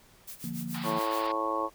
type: noise with tremolo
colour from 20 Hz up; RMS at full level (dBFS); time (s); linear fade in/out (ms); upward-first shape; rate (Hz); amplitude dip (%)
blue; -41; 0.27-1.27; 10; sine; 7; 85
type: chord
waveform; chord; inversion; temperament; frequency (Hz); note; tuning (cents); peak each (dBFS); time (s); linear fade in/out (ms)
sine; Bb major; first; equal with one note detuned; 148.11 / 174.61 / 233.1; D3 / F3 / Bb3; +15 / 0 / 0; -41 / -37 / -36; 0.44-0.99; 2
type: band-pass noise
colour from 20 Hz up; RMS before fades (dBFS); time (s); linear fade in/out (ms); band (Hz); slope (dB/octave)
pink; -41; 0.74-1.32; 5; 720 to 5000; 96
type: harmonic tone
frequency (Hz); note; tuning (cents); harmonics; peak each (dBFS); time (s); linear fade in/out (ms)
110; A2; 0; 3 / 4 / 5 / 6 / 7 / 8 / 9 / 10; -36 / -39 / -34 / -41 / -43 / -36 / -39 / -31; 0.83-1.7; 50
effects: pink hiss -59 dBFS RMS until 1.74 s